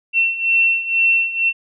sine beating tone pair, 2703 / 2705.1 Hz, E7 / E7, +43 / +44 cents, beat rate 2.1 Hz, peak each -19 / -15 dBFS, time 0.13-1.53 s, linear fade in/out 50 ms, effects none

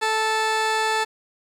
15% pulse tone pair together, 438.5 / 877 Hz, A4 / A5, -6 / -6 cents, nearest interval octave, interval 1200 cents, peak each -17 / -19 dBFS, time 0.01-1.05 s, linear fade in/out 20 ms, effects low-pass 8000 Hz 12 dB/octave + 8-bit

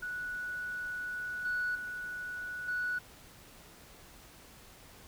sine tone with level steps, 1473 Hz, F#6, 8 cents flat, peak -35 / -29 / -37 / -30 dBFS, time 0.02-2.99 s, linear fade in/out 10 ms, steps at 1.45 / 1.75 / 2.68 s, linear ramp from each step 5 ms, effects tanh soft clip ceiling -27 dBFS + pink hiss -55 dBFS RMS until 5.07 s

